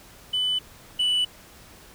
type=tone pair in turn; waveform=sine; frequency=3000 / 2969 Hz; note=F#7 / F#7; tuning=+23 / +5 cents; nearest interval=unison; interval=18 cents; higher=first; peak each=-20 / -17 dBFS; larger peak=second; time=0.33-0.59 / 0.99-1.25 s; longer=neither; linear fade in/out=10 ms; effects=tanh soft clip ceiling -19 dBFS + pink hiss -49 dBFS RMS until 1.94 s